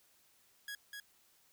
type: tone with echo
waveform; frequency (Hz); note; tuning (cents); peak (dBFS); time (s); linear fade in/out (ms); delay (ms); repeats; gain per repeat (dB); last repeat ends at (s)
sawtooth; 1661.2; G#6; 0; -38; 0.68-0.75; 2; 250; 1; -3; 1
effects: white hiss -69 dBFS RMS until 1.52 s